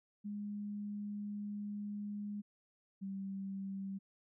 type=tone pair in turn; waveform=sine; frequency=206 / 194.63 Hz; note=G#3 / G3; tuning=-14 / -12 cents; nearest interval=minor second; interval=98 cents; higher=first; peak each=-39 / -39 dBFS; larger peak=neither; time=0.24-2.42 / 3.01-3.99 s; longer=first; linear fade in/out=20 ms; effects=none